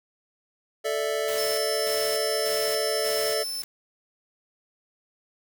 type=chord; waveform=square; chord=A suspended fourth; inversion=none; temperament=just; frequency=440 / 586.7 / 660 Hz; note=A4 / D5 / E5; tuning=0 / -2 / +2 cents; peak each=-29 / -30 / -32 dBFS; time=0.84-3.44 s; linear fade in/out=20 ms
type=noise with tremolo; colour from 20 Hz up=white; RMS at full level=-36 dBFS; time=1.28-3.64 s; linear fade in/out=2 ms; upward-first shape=square; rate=1.7 Hz; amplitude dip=70%
type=tone; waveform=sawtooth; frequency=5290 Hz; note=E8; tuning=5 cents sharp; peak=-27 dBFS; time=1.38-3.62 s; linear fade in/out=0 ms
effects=none